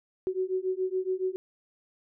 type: beating tone pair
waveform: sine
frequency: 370 / 377.1 Hz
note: F#4 / F#4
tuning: 0 / +33 cents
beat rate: 7.1 Hz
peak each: -30 dBFS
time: 0.27-1.36 s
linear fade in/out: 0 ms
effects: none